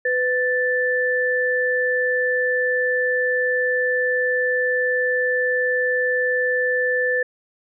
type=tone pair together; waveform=sine; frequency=501.4 / 1760 Hz; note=B4 / A6; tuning=+26 / 0 cents; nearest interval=octave + minor seventh; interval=2174 cents; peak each=-21 / -20 dBFS; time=0.05-7.23 s; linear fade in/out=5 ms; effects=none